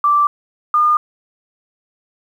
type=tone pair in turn; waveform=sine; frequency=1171 / 1213.7 Hz; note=D6 / D#6; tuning=-5 / -43 cents; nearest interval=minor second; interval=62 cents; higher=second; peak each=-10 dBFS; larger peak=neither; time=0.04-0.27 / 0.74-0.97 s; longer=neither; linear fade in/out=2 ms; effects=8-bit